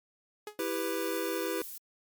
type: tone with exponential decay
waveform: sawtooth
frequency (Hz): 420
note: G#4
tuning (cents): +19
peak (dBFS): -32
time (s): 0.47-0.59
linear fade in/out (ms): 2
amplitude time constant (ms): 24
type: chord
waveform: square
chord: E minor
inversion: none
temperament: just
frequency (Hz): 329.6 / 395.6 / 494.4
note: E4 / G4 / B4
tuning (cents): 0 / +16 / +2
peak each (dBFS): -36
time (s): 0.59-1.62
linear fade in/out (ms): 2
type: noise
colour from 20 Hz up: violet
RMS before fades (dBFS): -42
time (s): 0.59-1.78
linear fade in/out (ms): 5
effects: MP3 96 kbps